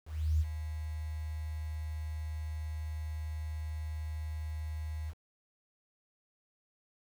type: tone with ADSR envelope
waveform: sine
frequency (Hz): 77.78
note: D#2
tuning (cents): 0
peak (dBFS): -24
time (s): 0.05-5.14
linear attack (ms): 350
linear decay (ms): 42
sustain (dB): -11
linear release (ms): 51
effects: 9-bit